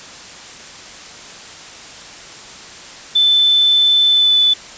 sine tone with pitch glide, 3520 to 3488 Hz, A7 to A7, 0 to -16 cents, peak -9 dBFS, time 3.15-4.54 s, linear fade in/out 10 ms, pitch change -16 cents, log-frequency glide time 4.09-4.4 s, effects white hiss -35 dBFS RMS until 4.77 s + resampled to 16000 Hz

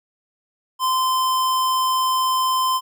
square tone, 1034 Hz, C6, 21 cents flat, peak -18 dBFS, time 0.79-2.81 s, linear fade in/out 50 ms, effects none

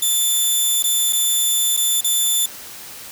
10% pulse tone with dropouts, 3520 Hz, A7, in tune, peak -8 dBFS, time 0.02-2.46 s, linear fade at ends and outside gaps 5 ms, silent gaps 0.826-0.839 / 1.126-1.13 / 1.767-1.773 / 2.009-2.043 s, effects white hiss -36 dBFS RMS until 3.11 s

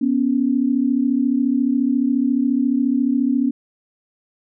sine tone pair together, 245 / 279.3 Hz, B3 / C#4, -14 / +13 cents, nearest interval major second, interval 227 cents, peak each -18 dBFS, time 0.01-3.51 s, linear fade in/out 10 ms, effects none

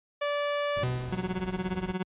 sawtooth tone, 580 Hz, D5, 22 cents flat, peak -23 dBFS, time 0.21-0.84 s, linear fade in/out 10 ms
brown noise, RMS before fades -37 dBFS, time 0.76-1.93 s, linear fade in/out 5 ms
45% pulse tone with exponential decay, 125.3 Hz, B2, 25 cents sharp, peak -25 dBFS, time 0.83-1.8 s, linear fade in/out 2 ms, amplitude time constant 210 ms
30% pulse tone with tremolo, 185 Hz, F#3, in tune, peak -24 dBFS, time 1.12-2.03 s, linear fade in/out 5 ms, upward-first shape sine, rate 17 Hz, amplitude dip 85%
effects high-pass 60 Hz 12 dB/octave + resampled to 8000 Hz

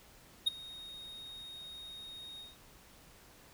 triangle tone with ADSR envelope, 3729 Hz, A#7, in tune, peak -22 dBFS, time 0.46-2.57 s, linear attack 15 ms, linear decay 15 ms, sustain -22 dB, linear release 170 ms, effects pink hiss -59 dBFS RMS until 3.53 s

